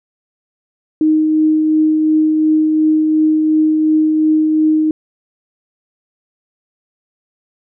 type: tone with tremolo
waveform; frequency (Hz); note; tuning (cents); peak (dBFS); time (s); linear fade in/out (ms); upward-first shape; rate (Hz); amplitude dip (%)
sine; 311.1; D#4; 0; -8; 1.01-4.91; 2; triangle; 2.8; 30
effects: none